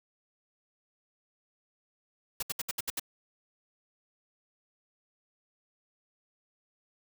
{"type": "noise bursts", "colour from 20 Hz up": "white", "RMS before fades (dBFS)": -33, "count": 7, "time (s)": [2.4, 2.997], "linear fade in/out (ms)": 5, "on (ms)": 27, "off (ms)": 68, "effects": []}